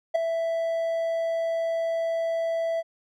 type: tone with ADSR envelope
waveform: triangle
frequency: 661 Hz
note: E5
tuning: 5 cents sharp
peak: -14 dBFS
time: 0.14-2.83 s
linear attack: 16 ms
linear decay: 5 ms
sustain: -8 dB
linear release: 38 ms
effects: none